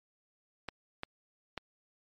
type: clicks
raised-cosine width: 0.3 ms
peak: -21 dBFS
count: 3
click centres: 0.687 / 1.034 / 1.577 s
effects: MP3 48 kbps